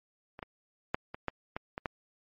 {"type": "clicks", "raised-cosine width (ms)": 0.5, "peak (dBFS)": [-29, -24, -13, -24, -16, -20, -21, -17], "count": 8, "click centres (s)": [0.391, 0.428, 0.945, 1.145, 1.283, 1.565, 1.779, 1.858], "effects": ["MP3 32 kbps"]}